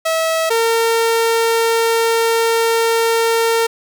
sawtooth tone pair in turn, 648 / 457.1 Hz, E5 / A#4, -30 / -34 cents, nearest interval tritone, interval 604 cents, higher first, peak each -11 / -9 dBFS, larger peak second, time 0.05-0.5 / 0.5-3.67 s, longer second, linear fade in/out 10 ms, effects none

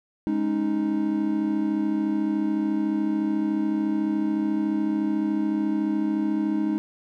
triangle chord, Ab suspended fourth, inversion none, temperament equal, 207.7 / 277.2 / 311.1 Hz, Ab3 / Db4 / Eb4, 0 / 0 / 0 cents, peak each -25 / -28 / -22 dBFS, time 0.27-6.78 s, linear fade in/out 0 ms, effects none

